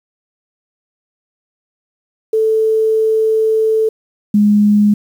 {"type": "tone pair in turn", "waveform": "sine", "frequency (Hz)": [440, 207.7], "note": ["A4", "G#3"], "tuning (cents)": [0, 0], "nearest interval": "octave + minor second", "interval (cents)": 1300, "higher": "first", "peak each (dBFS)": [-10, -7], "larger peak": "second", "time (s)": [[2.33, 3.89], [4.34, 4.94]], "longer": "first", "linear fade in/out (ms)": 5, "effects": ["7-bit"]}